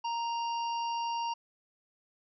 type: harmonic tone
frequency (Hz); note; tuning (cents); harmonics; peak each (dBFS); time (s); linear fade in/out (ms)
932.3; A#5; 0; 1 / 3 / 5 / 6; -31 / -42 / -47 / -48; 0.04-1.34; 10
effects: none